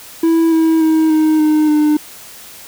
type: tone with pitch steps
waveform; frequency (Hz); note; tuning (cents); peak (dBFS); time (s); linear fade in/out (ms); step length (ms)
triangle; 328.7 / 323.1 / 317.5 / 312 / 306.7 / 301.4; E4 / E4 / D#4 / D#4 / D#4 / D4; -5 / -35 / +35 / +5 / -25 / +45; -7; 0.23-1.97; 5; 290
effects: white hiss -36 dBFS RMS until 2.67 s